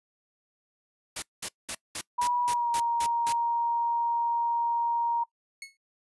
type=noise bursts; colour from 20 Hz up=white; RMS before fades=-33 dBFS; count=9; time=1.16-3.327 s; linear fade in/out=5 ms; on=63 ms; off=200 ms
type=tone with pitch glide; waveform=sine; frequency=971 to 937.9 Hz; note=B5 to A#5; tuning=-30 to +10 cents; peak=-24 dBFS; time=2.18-5.24 s; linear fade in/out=10 ms; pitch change=-60 cents; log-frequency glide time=2.46-2.75 s
type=tone with exponential decay; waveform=sawtooth; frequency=2190 Hz; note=C#7; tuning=22 cents flat; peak=-32 dBFS; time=5.62-5.77 s; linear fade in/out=2 ms; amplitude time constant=31 ms
effects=noise-tail reverb RT60 0.1 s tail -22 dB re dry + resampled to 24000 Hz